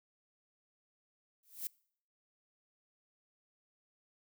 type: noise with exponential growth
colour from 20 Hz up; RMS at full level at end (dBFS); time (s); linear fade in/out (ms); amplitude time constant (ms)
violet; -35; 1.43-1.67; 2; 52
effects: noise-tail reverb RT60 0.6 s tail -25 dB re dry